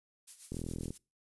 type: noise with tremolo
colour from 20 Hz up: violet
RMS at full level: -44 dBFS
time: 0.27-0.98 s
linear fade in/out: 10 ms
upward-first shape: sine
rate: 7.4 Hz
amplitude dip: 70%
type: click train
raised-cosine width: 3 ms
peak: -26 dBFS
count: 17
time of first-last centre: 0.52-0.906 s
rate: 41.5 Hz
effects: noise-tail reverb RT60 0.3 s tail -25 dB re dry + resampled to 24000 Hz